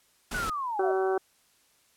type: noise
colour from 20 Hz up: pink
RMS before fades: -35 dBFS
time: 0.31-0.5 s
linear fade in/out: 5 ms
type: linear sweep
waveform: sine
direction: down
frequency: 1510 to 606 Hz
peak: -29 dBFS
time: 0.34-0.92 s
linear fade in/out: 5 ms
type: harmonic tone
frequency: 190 Hz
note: F#3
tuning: 46 cents sharp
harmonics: 2 / 3 / 4 / 5 / 6 / 7 / 8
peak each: -25 / -37 / -31 / -43 / -39 / -42 / -39 dBFS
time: 0.79-1.18 s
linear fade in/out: 5 ms
effects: white hiss -65 dBFS RMS until 1.96 s + low-pass 12000 Hz 12 dB/octave